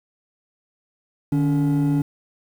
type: tone pair together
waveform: triangle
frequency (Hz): 150.13 / 283.4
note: D3 / C#4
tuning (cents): +38 / +38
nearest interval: major seventh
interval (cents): 1100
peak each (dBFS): -17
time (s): 1.32-2.02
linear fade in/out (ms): 5
effects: tanh soft clip ceiling -10 dBFS + 8-bit